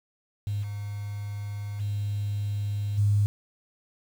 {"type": "tone with level steps", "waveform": "sine", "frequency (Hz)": 102.6, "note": "G#2", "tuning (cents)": -21, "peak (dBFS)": [-26, -31, -26, -19], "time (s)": [0.47, 3.26], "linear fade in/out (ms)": 0, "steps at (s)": [0.62, 1.79, 2.97], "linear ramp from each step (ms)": 20, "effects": ["8-bit"]}